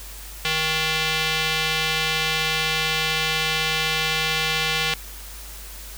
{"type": "tone with band-pass filter", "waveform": "square", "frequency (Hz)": 157.9, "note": "D#3", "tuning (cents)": 26, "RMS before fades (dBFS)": -23, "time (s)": [0.45, 4.94], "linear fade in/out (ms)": 0, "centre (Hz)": 3100, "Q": 1.6, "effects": ["added 50 Hz sine -38 dBFS peak until 5.97 s", "white hiss -40 dBFS RMS until 5.97 s"]}